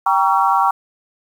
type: chord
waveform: sine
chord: G diminished seventh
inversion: none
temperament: just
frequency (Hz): 784 / 940.8 / 1128.9 / 1354.7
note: G5 / Bb5 / Db6 / Fb6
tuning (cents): 0 / +16 / +31 / +47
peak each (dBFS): -17 / -17 / -17 / -21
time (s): 0.06-0.71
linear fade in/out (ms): 5
effects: 7-bit